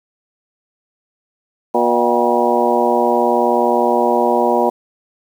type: harmonic tone with a mistuned harmonic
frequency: 120 Hz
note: B2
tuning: 49 cents flat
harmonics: 2 / 3 / 4 / 5 / 6 / 7 / 8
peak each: -21 / -19 / -19 / -19 / -20 / -20 / -19 dBFS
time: 1.74-4.7 s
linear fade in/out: 10 ms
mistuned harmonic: 7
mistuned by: -86 cents
effects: 7-bit